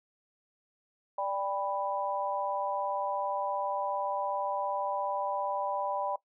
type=chord; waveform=sine; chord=G major; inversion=second; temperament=equal with one note detuned; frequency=587.3 / 794.9 / 987.8 Hz; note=D5 / G5 / B5; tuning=0 / +24 / 0 cents; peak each=-34 dBFS; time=1.18-6.16 s; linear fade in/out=5 ms; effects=noise-tail reverb RT60 0.1 s tail -19 dB re dry